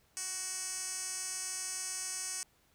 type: tone with band-pass filter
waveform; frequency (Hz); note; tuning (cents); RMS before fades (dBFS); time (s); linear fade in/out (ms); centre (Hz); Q
10% pulse; 372.8; F#4; +13; -39; 0.17-2.43; 0; 7600; 9.7
effects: pink hiss -69 dBFS RMS until 2.74 s